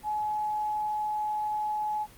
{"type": "tone", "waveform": "sine", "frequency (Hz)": 848, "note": "G#5", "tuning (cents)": 36, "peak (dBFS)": -27, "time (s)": [0.03, 2.07], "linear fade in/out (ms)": 50, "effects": ["pink hiss -53 dBFS RMS until 2.17 s", "Opus 24 kbps"]}